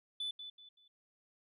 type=tone with echo; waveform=sine; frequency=3490 Hz; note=A7; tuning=15 cents flat; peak=-34 dBFS; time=0.2-0.31 s; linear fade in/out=5 ms; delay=190 ms; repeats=3; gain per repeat=-10 dB; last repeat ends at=0.88 s; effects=tanh soft clip ceiling -34 dBFS